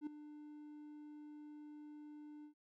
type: tone with ADSR envelope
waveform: triangle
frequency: 298.5 Hz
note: D4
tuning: 28 cents sharp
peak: -36 dBFS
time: 0.01-2.54 s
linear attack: 58 ms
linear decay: 5 ms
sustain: -13 dB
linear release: 98 ms
effects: none